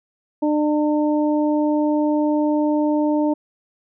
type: harmonic tone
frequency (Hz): 300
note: D4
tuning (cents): +37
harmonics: 1 / 2 / 3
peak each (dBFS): -17 / -23 / -27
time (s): 0.42-3.34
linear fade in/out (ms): 10
effects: none